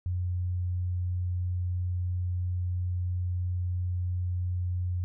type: tone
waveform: sine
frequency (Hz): 89.7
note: F2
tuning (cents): +47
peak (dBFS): -27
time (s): 0.06-5.04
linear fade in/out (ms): 0
effects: none